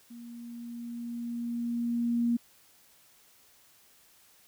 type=tone with level ramp; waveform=sine; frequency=236.3 Hz; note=A#3; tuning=24 cents sharp; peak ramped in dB=-43 to -23 dBFS; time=0.1-2.37 s; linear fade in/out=10 ms; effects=white hiss -61 dBFS RMS until 4.47 s